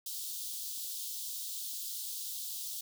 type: high-pass noise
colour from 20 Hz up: white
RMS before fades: -40 dBFS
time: 0.06-2.81 s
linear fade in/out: 5 ms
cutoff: 3300 Hz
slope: 48 dB/octave
effects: none